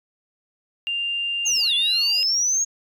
sine tone, 2794 Hz, F7, in tune, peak -22 dBFS, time 0.87-2.23 s, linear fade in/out 0 ms
sine linear two-way sweep, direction down then up, 6630 to 3367 to 6630 Hz, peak -17 dBFS, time 1.45-2.65 s, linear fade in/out 20 ms, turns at 1.74 s
effects tanh soft clip ceiling -14 dBFS

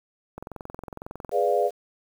click train, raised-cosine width 1 ms, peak -22 dBFS, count 21, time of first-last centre 0.38-1.293 s, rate 21.9 Hz
sine chord, G# diminished seventh, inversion none, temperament equal, 415.3 / 493.9 / 587.3 / 698.5 Hz, G#4 / B4 / D5 / F5, 0 / 0 / 0 / 0 cents, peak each -25 dBFS, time 1.31-1.71 s, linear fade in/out 50 ms
effects 8-bit

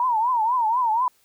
sine tone with vibrato, 940 Hz, A#5, 14 cents sharp, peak -18 dBFS, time 0-1.08 s, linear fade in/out 2 ms, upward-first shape triangle, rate 4.1 Hz, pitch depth 180 cents each way, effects white hiss -62 dBFS RMS until 1.24 s

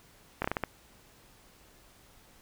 slowing click train, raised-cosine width 0.5 ms, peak -14 dBFS, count 6, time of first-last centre 0.42-0.637 s, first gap 24 ms, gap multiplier 1.3, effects pink hiss -59 dBFS RMS until 2.41 s

